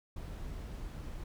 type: noise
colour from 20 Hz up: brown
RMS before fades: -42 dBFS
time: 0.16-1.24 s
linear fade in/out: 5 ms
effects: none